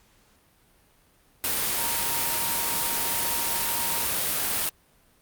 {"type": "tone in noise", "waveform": "sine", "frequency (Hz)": 932.3, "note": "A#5", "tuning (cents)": 0, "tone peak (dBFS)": -35, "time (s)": [1.78, 4.05], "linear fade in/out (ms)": 0, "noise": "white", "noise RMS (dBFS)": -26, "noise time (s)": [1.44, 4.69], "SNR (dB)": -12, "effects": ["pink hiss -61 dBFS RMS until 5.21 s", "Opus 48 kbps"]}